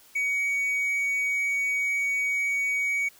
triangle tone, 2251 Hz, C#7, 26 cents sharp, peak -22 dBFS, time 0.15-3.09 s, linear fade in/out 10 ms, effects white hiss -55 dBFS RMS until 3.19 s

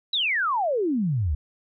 sine exponential sweep, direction down, 4007 to 67.2 Hz, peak -21 dBFS, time 0.13-1.35 s, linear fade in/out 5 ms, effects none

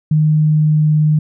sine tone with pitch glide, 153.9 to 152.84 Hz, D#3 to D#3, -19 to -31 cents, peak -9 dBFS, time 0.11-1.19 s, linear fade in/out 5 ms, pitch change -12 cents, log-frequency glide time 0.22-0.92 s, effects none

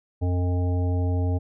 harmonic tone, 89.4 Hz, F2, 41 cents sharp, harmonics 1 / 3 / 5 / 7 / 9, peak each -21 / -31 / -35 / -38 / -40 dBFS, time 0.21-1.39 s, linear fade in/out 20 ms, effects none

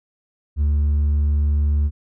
triangle tone with hard clipping, 73.3 Hz, D2, 3 cents flat, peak -14 dBFS, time 0.56-1.91 s, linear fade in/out 50 ms, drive 1 dB, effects none

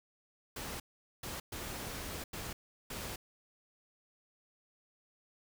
pink noise bursts at uneven times, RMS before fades -42 dBFS, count 5, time 0.56-0.8 / 1.23-1.4 / 1.52-2.24 / 2.33-2.53 / 2.9-3.16 s, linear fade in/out 5 ms, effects none

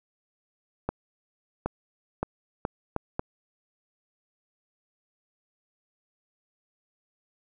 accelerating click train, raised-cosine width 1 ms, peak -13 dBFS, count 6, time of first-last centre 0.89-3.194 s, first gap 770 ms, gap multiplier 0.74, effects none

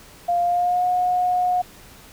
sine tone with pitch glide, 698.5 to 723.6 Hz, F5 to F#5, 0 to -39 cents, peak -17 dBFS, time 0.28-1.62 s, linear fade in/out 10 ms, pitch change +61 cents, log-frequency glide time 0.42-0.86 s, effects pink hiss -46 dBFS RMS until 2.12 s

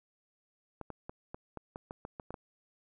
clicks, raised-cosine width 1 ms, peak -27 dBFS, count 11, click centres 0.813 / 0.903 / 1.095 / 1.345 / 1.573 / 1.759 / 1.909 / 2.051 / 2.198 / 2.306 / 2.342 s, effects none

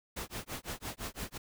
pink noise with tremolo, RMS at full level -38 dBFS, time 0.16-1.38 s, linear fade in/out 10 ms, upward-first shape sine, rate 5.9 Hz, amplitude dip 100%, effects none

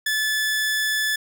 sawtooth tone, 1733 Hz, A6, 27 cents flat, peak -17 dBFS, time 0.06-1.16 s, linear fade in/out 5 ms, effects none

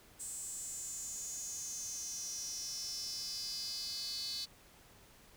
square tone with high-pass filter sweep, 233.1 Hz, A#3, in tune, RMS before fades -42 dBFS, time 0.19-4.46 s, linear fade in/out 20 ms, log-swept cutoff 8000 to 4300 Hz, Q 8.4, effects pink hiss -61 dBFS RMS until 5.36 s

